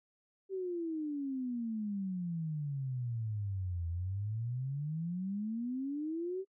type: exponential two-way sweep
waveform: sine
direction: down then up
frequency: 390.4 to 83.1 to 390.4 Hz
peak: -34 dBFS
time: 0.49-6.45 s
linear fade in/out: 50 ms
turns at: 3.88 s
effects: noise-tail reverb RT60 0.1 s tail -25 dB re dry